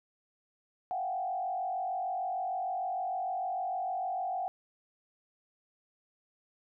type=tone with frequency modulation; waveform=sine; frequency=742 Hz; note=F#5; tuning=5 cents sharp; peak=-31 dBFS; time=0.91-4.48 s; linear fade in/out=0 ms; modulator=46.6 Hz; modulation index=1; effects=none